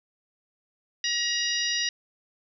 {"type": "harmonic tone with a mistuned harmonic", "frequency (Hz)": 950, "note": "A#5", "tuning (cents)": 33, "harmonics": [2, 3, 4, 5, 6], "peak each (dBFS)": [-31, -31, -31, -31, -31], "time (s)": [1.04, 1.89], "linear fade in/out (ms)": 2, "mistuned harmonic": 5, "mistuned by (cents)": 43, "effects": []}